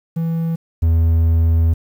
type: tone pair in turn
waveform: triangle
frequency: 164.81 / 82.17 Hz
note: E3 / E2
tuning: 0 / -5 cents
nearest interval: octave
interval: 1205 cents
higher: first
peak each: -15 / -9 dBFS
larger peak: second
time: 0.16-0.56 / 0.82-1.74 s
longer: second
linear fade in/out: 10 ms
effects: 8-bit